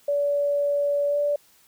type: tone with pitch glide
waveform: sine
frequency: 574 to 581.3 Hz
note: D5 to D5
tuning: -40 to -18 cents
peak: -20 dBFS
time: 0.08-1.36 s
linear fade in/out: 5 ms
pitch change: +22 cents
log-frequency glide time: 1.07-1.18 s
effects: white hiss -58 dBFS RMS until 1.67 s